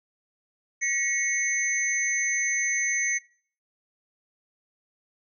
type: tone cluster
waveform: sine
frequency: 1913 / 2197 / 6180 Hz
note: A#6 / C#7 / G8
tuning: +44 / -16 / -26 cents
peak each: -28 dBFS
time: 0.81-3.19 s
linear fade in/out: 20 ms
effects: noise-tail reverb RT60 0.5 s tail -23 dB re dry